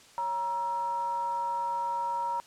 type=tone with frequency modulation; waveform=sine; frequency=944 Hz; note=A#5; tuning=22 cents sharp; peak=-28 dBFS; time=0.18-2.4 s; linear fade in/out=0 ms; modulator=390 Hz; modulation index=0.36; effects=white hiss -55 dBFS RMS until 2.46 s + low-pass 8000 Hz 12 dB/octave